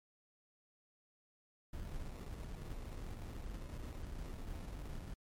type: noise with sample-and-hold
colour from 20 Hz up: brown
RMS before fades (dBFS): -45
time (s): 1.73-5.14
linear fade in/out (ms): 5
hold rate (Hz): 1575
effects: MP3 64 kbps